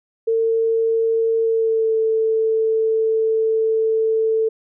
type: tone with pitch glide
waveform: sine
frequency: 452.1 to 443.6 Hz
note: A4 to A4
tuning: +47 to +14 cents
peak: -15 dBFS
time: 0.27-4.49 s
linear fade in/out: 10 ms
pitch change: -33 cents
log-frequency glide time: 1.42-1.95 s
effects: none